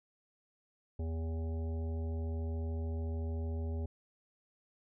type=harmonic tone; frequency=81.2 Hz; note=E2; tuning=26 cents flat; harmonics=1 / 3 / 5 / 7 / 9 / 10; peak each=-34 / -45 / -47 / -52 / -60 / -59 dBFS; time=0.99-3.86 s; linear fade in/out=5 ms; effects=none

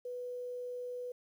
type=tone with quantisation; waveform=sine; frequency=493.9 Hz; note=B4; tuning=in tune; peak=-38 dBFS; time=0.05-1.12 s; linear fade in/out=5 ms; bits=11; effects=none

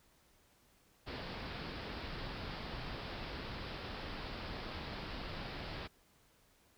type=low-pass noise; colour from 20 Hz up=pink; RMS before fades=-44 dBFS; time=1.06-5.88 s; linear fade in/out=20 ms; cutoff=5100 Hz; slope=96 dB/octave; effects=pink hiss -69 dBFS RMS until 6.77 s

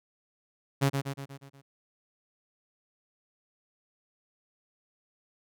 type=tone with echo; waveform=sawtooth; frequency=138.2 Hz; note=C#3; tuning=5 cents flat; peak=-18 dBFS; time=0.81-0.9 s; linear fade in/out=20 ms; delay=120 ms; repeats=6; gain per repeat=-5 dB; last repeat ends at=1.62 s; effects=none

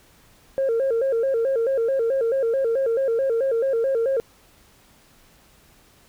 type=tone with vibrato; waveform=sine; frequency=497 Hz; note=B4; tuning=11 cents sharp; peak=-17 dBFS; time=0.58-4.2 s; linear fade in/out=0 ms; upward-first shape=square; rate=4.6 Hz; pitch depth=140 cents each way; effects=tanh soft clip ceiling -16 dBFS + pink hiss -55 dBFS RMS until 6.08 s

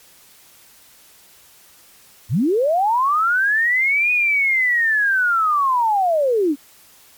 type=linear two-way sweep; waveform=sine; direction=up then down; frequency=82.41 to 2488 to 263.8 Hz; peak=-14 dBFS; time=2.29-6.56 s; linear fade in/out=50 ms; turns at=4.12 s; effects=white hiss -49 dBFS RMS until 7.17 s + MP3 96 kbps

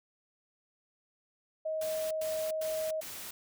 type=tone; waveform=sine; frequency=630 Hz; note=D#5; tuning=21 cents sharp; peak=-31 dBFS; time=1.65-3.01 s; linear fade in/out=10 ms
type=noise bursts; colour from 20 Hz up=white; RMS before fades=-43 dBFS; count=4; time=1.81-3.31 s; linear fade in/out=5 ms; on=300 ms; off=100 ms
effects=none

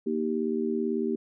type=harmonic tone; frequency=78.1 Hz; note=D#2; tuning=7 cents sharp; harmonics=3 / 4 / 5; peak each=-29 / -32 / -29 dBFS; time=0.06-1.16 s; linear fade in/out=10 ms; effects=none

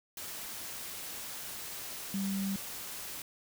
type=tone in noise; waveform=sine; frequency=195.7 Hz; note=G3; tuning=3 cents flat; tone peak=-31 dBFS; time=2.14-2.56 s; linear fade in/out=2 ms; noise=white; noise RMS=-42 dBFS; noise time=0.17-3.22 s; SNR=+8 dB; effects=none

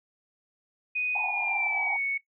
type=tone with pitch glide; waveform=sine; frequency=2489 to 2217 Hz; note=D#7 to C#7; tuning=0 to 0 cents; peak=-26 dBFS; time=0.95-2.18 s; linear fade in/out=10 ms; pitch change=-200 cents; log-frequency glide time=1.2-2.02 s
type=band-pass noise; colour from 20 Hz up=white; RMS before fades=-35 dBFS; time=1.15-1.97 s; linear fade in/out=5 ms; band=740 to 890 Hz; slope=96 dB/octave
effects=noise-tail reverb RT60 0.1 s tail -17 dB re dry

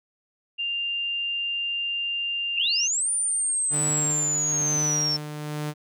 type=tone; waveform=sine; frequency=2794 Hz; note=F7; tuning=in tune; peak=-25 dBFS; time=0.58-2.88 s; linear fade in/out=20 ms
type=linear two-way sweep; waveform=sine; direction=up then down; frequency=2504 to 9300 to 5370 Hz; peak=-22 dBFS; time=2.57-5.17 s; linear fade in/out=10 ms; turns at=3.11 s
type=tone with tremolo; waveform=sawtooth; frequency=150 Hz; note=D3; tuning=37 cents sharp; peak=-23 dBFS; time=3.7-5.74 s; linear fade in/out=50 ms; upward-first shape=sine; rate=1.1 Hz; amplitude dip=50%
effects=none

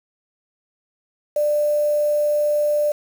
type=tone with quantisation; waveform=sine; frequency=593 Hz; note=D5; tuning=17 cents sharp; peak=-16 dBFS; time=1.36-2.92 s; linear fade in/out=5 ms; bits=6; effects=none

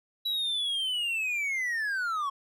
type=linear sweep; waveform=triangle; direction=down; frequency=3931 to 1081 Hz; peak=-26 dBFS; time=0.25-2.3 s; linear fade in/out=10 ms; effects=none

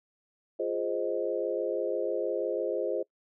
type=chord; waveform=sine; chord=F minor seventh; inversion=none; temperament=equal; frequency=349.2 / 415.3 / 523.3 / 622.3 Hz; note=F4 / Ab4 / C5 / Eb5; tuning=0 / 0 / 0 / 0 cents; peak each=-34 / -33 / -32 / -35 dBFS; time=0.59-3.03 s; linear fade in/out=10 ms; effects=noise-tail reverb RT60 0.1 s tail -24 dB re dry

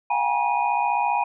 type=tone cluster; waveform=sine; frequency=706 / 767 / 822 / 958 / 2470 Hz; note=F5 / G5 / G#5 / A#5 / D#7; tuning=+19 / -38 / -18 / +47 / -13 cents; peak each=-31 / -31 / -23 / -23 / -31 dBFS; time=0.1-1.24 s; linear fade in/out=5 ms; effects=none

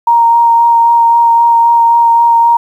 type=tone with vibrato; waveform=sine; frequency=932.3 Hz; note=A#5; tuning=in tune; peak=-4 dBFS; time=0.07-2.57 s; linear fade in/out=5 ms; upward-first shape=sine; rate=3.8 Hz; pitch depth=11 cents each way; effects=7-bit

